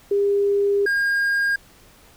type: tone pair in turn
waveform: sine / triangle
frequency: 402.5 / 1618.9 Hz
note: G4 / G#6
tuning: +46 / -45 cents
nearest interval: 2 octaves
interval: 2409 cents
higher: second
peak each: -16 dBFS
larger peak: neither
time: 0.11-0.86 / 0.86-1.56 s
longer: first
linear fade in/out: 5 ms
effects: pink hiss -51 dBFS RMS until 2.16 s